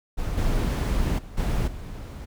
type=noise with level steps; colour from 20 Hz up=brown; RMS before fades=-28 / -23 / -40 / -24 / -36 dBFS; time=0.17-2.26 s; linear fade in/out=20 ms; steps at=0.37 / 1.18 / 1.37 / 1.67 s; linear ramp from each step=10 ms; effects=none